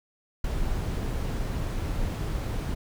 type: noise with ADSR envelope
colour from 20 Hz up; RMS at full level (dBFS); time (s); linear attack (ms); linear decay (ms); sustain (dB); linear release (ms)
brown; -25; 0.44-2.75; 6; 6; -4; 13
effects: none